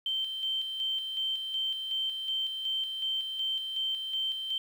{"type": "tone with tremolo", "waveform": "sine", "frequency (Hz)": 3118, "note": "G7", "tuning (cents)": -10, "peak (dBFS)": -28, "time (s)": [0.06, 4.58], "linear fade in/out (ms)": 2, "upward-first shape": "square", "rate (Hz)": 2.7, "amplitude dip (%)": 45, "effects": ["9-bit"]}